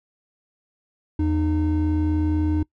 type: tone pair together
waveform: triangle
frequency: 82 / 305.9 Hz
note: E2 / D#4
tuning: -9 / -29 cents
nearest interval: octave + major seventh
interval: 2280 cents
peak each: -19 dBFS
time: 1.19-2.63 s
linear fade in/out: 5 ms
effects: noise-tail reverb RT60 0.1 s tail -23 dB re dry + tanh soft clip ceiling -10 dBFS